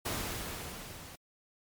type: noise with level ramp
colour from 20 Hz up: pink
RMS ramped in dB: -34 to -49 dBFS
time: 0.05-1.16 s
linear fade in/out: 10 ms
effects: MP3 96 kbps